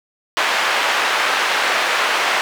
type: band-pass noise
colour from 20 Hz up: white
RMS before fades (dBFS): -18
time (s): 0.37-2.41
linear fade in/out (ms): 0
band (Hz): 620 to 2200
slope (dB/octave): 12
effects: none